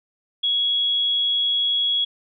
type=tone; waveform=sine; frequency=3337 Hz; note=G#7; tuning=8 cents sharp; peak=-18 dBFS; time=0.43-2.05 s; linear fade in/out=10 ms; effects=none